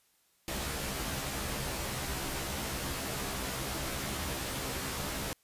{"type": "noise with comb filter", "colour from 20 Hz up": "pink", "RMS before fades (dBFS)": -36, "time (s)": [0.48, 5.33], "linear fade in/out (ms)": 0, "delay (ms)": 15, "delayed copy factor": 0.85, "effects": ["white hiss -70 dBFS RMS until 5.43 s", "resampled to 32000 Hz"]}